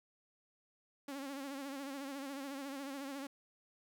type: tone with vibrato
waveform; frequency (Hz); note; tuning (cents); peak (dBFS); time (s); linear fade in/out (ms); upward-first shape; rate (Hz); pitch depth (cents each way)
sawtooth; 275.7; C#4; -9; -38; 1.08-3.27; 5; sine; 14; 66
effects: 13-bit